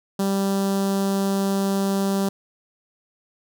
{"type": "tone with notch filter", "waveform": "sawtooth", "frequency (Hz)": 196, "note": "G3", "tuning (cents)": 0, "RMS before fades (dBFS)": -22, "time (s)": [0.19, 2.29], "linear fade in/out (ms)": 5, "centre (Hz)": 2200, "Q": 0.81, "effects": []}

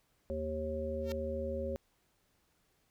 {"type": "harmonic tone", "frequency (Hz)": 77.78, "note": "D#2", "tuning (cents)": 0, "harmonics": [1, 3, 5, 7], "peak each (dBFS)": [-40, -42, -42, -37], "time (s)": [0.3, 1.76], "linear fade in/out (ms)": 0}
{"type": "tone with exponential growth", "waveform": "5% pulse", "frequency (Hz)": 456.4, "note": "A#4", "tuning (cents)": -37, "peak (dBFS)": -29, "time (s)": [1, 1.12], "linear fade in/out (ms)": 1, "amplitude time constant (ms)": 24}
{"effects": ["pink hiss -74 dBFS RMS until 2.9 s"]}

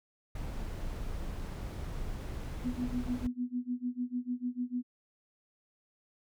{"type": "noise", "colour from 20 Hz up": "brown", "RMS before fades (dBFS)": -38, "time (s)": [0.35, 3.27], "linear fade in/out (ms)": 5}
{"type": "tone with tremolo", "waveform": "sine", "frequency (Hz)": 246.9, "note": "B3", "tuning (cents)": 0, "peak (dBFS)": -29, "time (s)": [2.64, 4.83], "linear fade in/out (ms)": 20, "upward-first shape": "sine", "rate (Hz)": 6.7, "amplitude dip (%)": 95}
{"effects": []}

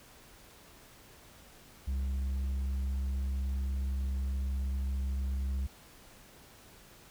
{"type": "tone with tanh clipping", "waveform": "triangle", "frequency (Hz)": 66.8, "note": "C2", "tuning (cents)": 36, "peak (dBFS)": -31, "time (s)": [1.87, 5.67], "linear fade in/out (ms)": 10, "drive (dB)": 9, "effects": ["pink hiss -56 dBFS RMS until 7.1 s"]}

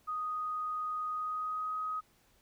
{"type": "tone with pitch glide", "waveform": "sine", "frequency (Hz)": [1244.5, 1259.7], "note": ["D#6", "D#6"], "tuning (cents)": [0, 21], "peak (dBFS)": -33, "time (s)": [0.07, 2.01], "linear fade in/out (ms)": 20, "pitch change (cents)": 21, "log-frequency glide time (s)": [1.11, 1.78], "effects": ["pink hiss -68 dBFS RMS until 2.41 s"]}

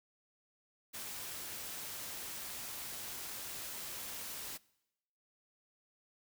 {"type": "noise", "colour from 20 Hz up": "white", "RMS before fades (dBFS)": -44, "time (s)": [0.93, 4.58], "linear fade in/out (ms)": 20, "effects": ["noise-tail reverb RT60 0.9 s tail -23 dB re dry"]}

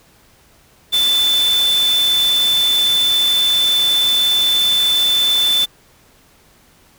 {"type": "tone in noise", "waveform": "sine", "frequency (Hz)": 3520, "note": "A7", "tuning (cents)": 0, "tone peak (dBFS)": -12, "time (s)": [0.92, 5.66], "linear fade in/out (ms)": 20, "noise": "white", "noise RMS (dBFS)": -25, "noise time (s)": [0.92, 5.66], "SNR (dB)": 10, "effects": ["pink hiss -51 dBFS RMS until 6.98 s"]}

